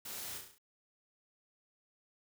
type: noise with echo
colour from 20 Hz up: white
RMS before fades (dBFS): -45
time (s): 0.05-0.38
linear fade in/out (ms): 5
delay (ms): 34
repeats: 6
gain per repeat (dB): -4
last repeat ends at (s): 0.584
effects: none